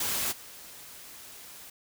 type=noise with level steps; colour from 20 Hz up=white; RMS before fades=-30 / -47 dBFS; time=0-1.7 s; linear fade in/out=5 ms; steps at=0.31 s; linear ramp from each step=20 ms; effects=none